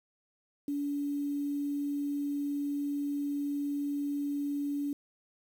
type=tone with quantisation; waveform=sine; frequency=286.5 Hz; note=D4; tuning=43 cents flat; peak=-30 dBFS; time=0.68-4.93 s; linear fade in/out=2 ms; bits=9; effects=none